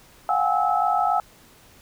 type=tone cluster; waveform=sine; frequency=712 / 759 / 823 / 1302 Hz; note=F5 / F#5 / G#5 / E6; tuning=+33 / +44 / -16 / -22 cents; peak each=-24 dBFS; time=0.29-1.2 s; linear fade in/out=2 ms; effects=pink hiss -52 dBFS RMS until 1.81 s